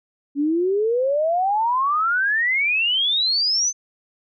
sine exponential sweep, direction up, 277.2 to 6272 Hz, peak -17 dBFS, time 0.35-3.73 s, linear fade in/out 50 ms, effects none

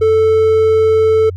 triangle tone, 440 Hz, A4, in tune, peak -6 dBFS, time 0.01-1.3 s, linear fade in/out 10 ms, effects added 91 Hz sine -23 dBFS peak until 1.36 s

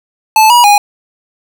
square tone with pitch steps, 872 / 964 / 822 Hz, A5 / B5 / G#5, -16 / -42 / -18 cents, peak -4 dBFS, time 0.36-0.78 s, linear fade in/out 2 ms, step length 140 ms, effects none

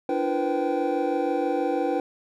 triangle tone cluster, 293.7 / 340.3 / 481.9 / 508 / 777 Hz, D4 / F4 / B4 / B4 / G5, 0 / -45 / -43 / +49 / -16 cents, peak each -27 dBFS, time 0.09-2 s, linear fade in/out 2 ms, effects none

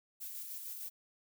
violet noise with tremolo, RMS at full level -43 dBFS, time 0.2-0.9 s, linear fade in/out 20 ms, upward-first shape square, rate 6.6 Hz, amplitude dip 30%, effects none

